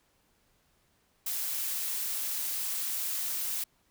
blue noise, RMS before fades -33 dBFS, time 1.26-3.64 s, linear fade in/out 5 ms, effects pink hiss -70 dBFS RMS until 3.9 s

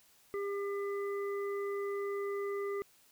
harmonic tone, 401 Hz, G4, 39 cents sharp, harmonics 1 / 3 / 5, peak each -34 / -44 / -48 dBFS, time 0.34-2.82 s, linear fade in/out 0 ms, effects white hiss -65 dBFS RMS until 3.11 s

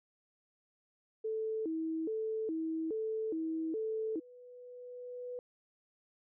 sine tone with vibrato, 376.1 Hz, F#4, 28 cents sharp, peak -33 dBFS, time 1.24-4.2 s, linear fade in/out 10 ms, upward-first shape square, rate 1.2 Hz, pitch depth 270 cents each way
sine tone with exponential growth, 493.9 Hz, B4, in tune, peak -38 dBFS, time 2.4-5.39 s, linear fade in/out 1 ms, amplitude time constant 650 ms
effects none

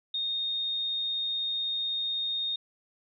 sine tone, 3692 Hz, A#7, 17 cents flat, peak -28 dBFS, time 0.14-2.56 s, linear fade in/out 5 ms, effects none

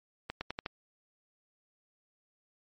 accelerating click train, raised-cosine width 0.3 ms, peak -19 dBFS, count 5, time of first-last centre 0.3-0.661 s, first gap 110 ms, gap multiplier 0.87, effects MP3 32 kbps

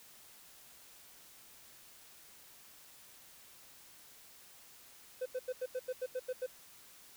triangle tone bursts, 509 Hz, C5, 48 cents flat, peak -32 dBFS, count 10, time 5.21-6.465 s, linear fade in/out 10 ms, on 49 ms, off 85 ms, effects white hiss -58 dBFS RMS until 7.16 s

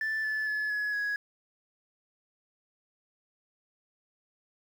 sine tone with pitch steps, 1760 / 1736.8 / 1713.9 / 1691.2 / 1668.9 Hz, A6 / A6 / A6 / G#6 / G#6, 0 / -23 / -46 / +31 / +8 cents, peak -26 dBFS, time 0.01-1.16 s, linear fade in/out 2 ms, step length 230 ms, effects tanh soft clip ceiling -27 dBFS + 9-bit

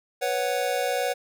square chord, B suspended second, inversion none, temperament just, 493.9 / 555.6 / 740.8 Hz, B4 / C#5 / F#5, 0 / +4 / +2 cents, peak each -29 dBFS, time 0.21-1.14 s, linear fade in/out 20 ms, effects none

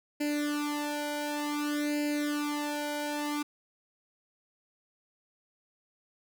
sawtooth tone with flanger, 294.6 Hz, D4, 6 cents sharp, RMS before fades -32 dBFS, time 0.2-3.43 s, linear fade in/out 10 ms, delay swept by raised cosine 0.42 to 1.32 ms, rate 0.55 Hz, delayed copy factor +0.95, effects none

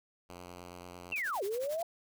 5% pulse tone with vibrato, 88.7 Hz, F2, 27 cents sharp, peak -35 dBFS, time 0.29-1.14 s, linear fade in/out 10 ms, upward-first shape sine, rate 9.2 Hz, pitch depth 14 cents each way
sine linear two-way sweep, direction down then up, 2778 to 375 to 694 Hz, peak -32 dBFS, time 1.12-1.83 s, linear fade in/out 2 ms, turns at 1.43 s
white noise with tremolo, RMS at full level -45 dBFS, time 1.16-1.82 s, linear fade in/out 0 ms, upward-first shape triangle, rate 11 Hz, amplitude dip 100%
effects none

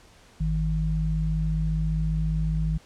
sine tone pair together, 52.69 / 157.9 Hz, G#1 / D#3, +26 / +26 cents, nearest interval octave + perfect fifth, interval 1900 cents, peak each -25 dBFS, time 0.4-2.78 s, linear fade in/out 10 ms, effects pink hiss -54 dBFS RMS until 2.85 s + low-pass 8000 Hz 12 dB/octave

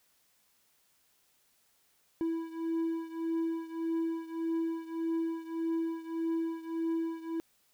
triangle beating tone pair, 328.3 / 330 Hz, E4 / E4, -7 / +2 cents, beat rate 1.7 Hz, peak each -31 / -34 dBFS, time 2.21-7.4 s, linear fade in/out 0 ms, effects white hiss -70 dBFS RMS until 7.73 s

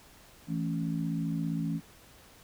sine chord, A major, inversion second, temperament equal, 164.81 / 220 / 277.2 Hz, E3 / A3 / C#4, 0 / 0 / 0 cents, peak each -31 / -36 / -35 dBFS, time 0.47-1.81 s, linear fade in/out 50 ms, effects pink hiss -56 dBFS RMS until 2.43 s

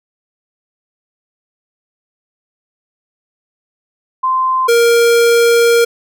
sine / square tone pair in turn, 1039 / 468.3 Hz, C6 / A#4, -12 / +8 cents, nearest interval octave + major second, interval 1380 cents, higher first, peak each -11 / -8 dBFS, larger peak second, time 4.23-4.68 / 4.68-5.85 s, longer second, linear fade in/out 10 ms, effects none

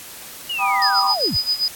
sine linear sweep, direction down, 2960 to 38.89 Hz, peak -22 dBFS, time 0.49-1.37 s, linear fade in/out 10 ms
sine chord, G augmented, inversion none, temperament just, 784 / 980 / 1225 Hz, G5 / B5 / D#6, 0 / -14 / -27 cents, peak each -21 dBFS, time 0.58-1.15 s, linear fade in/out 50 ms
sine tone with tremolo, 4978 Hz, D#8, in tune, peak -15 dBFS, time 0.82-1.68 s, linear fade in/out 0 ms, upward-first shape sine, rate 7.6 Hz, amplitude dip 85%
effects white hiss -37 dBFS RMS until 1.75 s + AAC 64 kbps

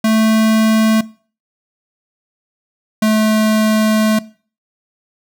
square tone pair in turn, 220 / 216.6 Hz, A3 / A3, 0 / -27 cents, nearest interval unison, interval 27 cents, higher first, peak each -11 dBFS, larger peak neither, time 0.04-1.01 / 3.02-4.19 s, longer second, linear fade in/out 5 ms, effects noise-tail reverb RT60 0.4 s tail -20 dB re dry

